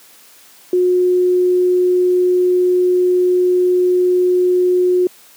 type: tone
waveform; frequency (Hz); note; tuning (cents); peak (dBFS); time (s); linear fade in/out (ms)
sine; 361.8; F#4; -39; -10; 0.73-5.07; 2
effects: white hiss -45 dBFS RMS until 5.36 s + high-pass 200 Hz 12 dB/octave